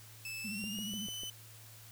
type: tone with pitch glide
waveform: sawtooth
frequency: 2626 to 3016 Hz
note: E7 to F#7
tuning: -7 to +32 cents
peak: -37 dBFS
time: 0.25-1.3 s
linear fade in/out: 2 ms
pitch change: +239 cents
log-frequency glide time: 0.43-0.98 s
type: tone with vibrato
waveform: sine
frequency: 206.2 Hz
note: G#3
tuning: 12 cents flat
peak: -40 dBFS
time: 0.44-1.07 s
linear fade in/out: 10 ms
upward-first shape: sine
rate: 14 Hz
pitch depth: 130 cents each way
type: click train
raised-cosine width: 2 ms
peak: -36 dBFS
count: 5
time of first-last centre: 0.64-1.234 s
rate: 6.73 Hz
effects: added 110 Hz sine -55 dBFS peak until 1.91 s + white hiss -56 dBFS RMS until 1.91 s